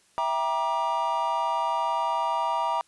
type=chord; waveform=triangle; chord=E half-diminished seventh; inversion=none; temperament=just; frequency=659.3 / 791.1 / 949.3 / 1186.7 Hz; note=E5 / G5 / Bb5 / D6; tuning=0 / +16 / +31 / +18 cents; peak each=-30 / -30 / -24 / -30 dBFS; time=0.18-2.81 s; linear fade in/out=0 ms; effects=white hiss -62 dBFS RMS until 2.87 s + resampled to 24000 Hz